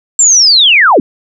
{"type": "linear sweep", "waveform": "sine", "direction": "down", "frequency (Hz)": [7500, 202.8], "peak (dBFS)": -3, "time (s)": [0.19, 1], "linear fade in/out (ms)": 2, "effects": []}